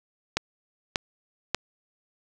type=click train; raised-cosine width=0.2 ms; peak=-6 dBFS; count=3; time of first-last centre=0.37-1.546 s; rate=1.7 Hz; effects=none